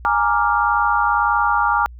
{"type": "chord", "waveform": "sine", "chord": "Bb dominant seventh", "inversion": "third", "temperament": "equal", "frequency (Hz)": [830.6, 932.3, 1174.7, 1396.9], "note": ["Ab5", "Bb5", "D6", "F6"], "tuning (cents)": [0, 0, 0, 0], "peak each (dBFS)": -20, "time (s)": [0.05, 1.86], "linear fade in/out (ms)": 0, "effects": ["added 60 Hz sine -35 dBFS peak until 1.99 s"]}